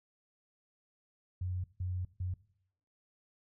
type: tone bursts at uneven times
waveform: sine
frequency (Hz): 91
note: F#2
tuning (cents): -28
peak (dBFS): -33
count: 3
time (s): 1.41-1.64 / 1.8-2.05 / 2.2-2.34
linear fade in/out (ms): 5
effects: noise-tail reverb RT60 0.7 s tail -19 dB re dry